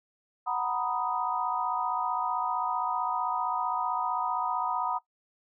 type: chord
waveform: sine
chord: B major seventh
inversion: second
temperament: equal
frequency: 740 / 932.3 / 987.8 / 1244.5 Hz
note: F#5 / A#5 / B5 / D#6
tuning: 0 / 0 / 0 / 0 cents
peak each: -33 dBFS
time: 0.46-4.99 s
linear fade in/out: 20 ms
effects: noise-tail reverb RT60 0.1 s tail -17 dB re dry